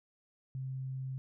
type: tone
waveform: sine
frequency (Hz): 131.8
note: C3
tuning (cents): +13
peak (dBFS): -36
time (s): 0.55-1.18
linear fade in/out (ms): 0
effects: none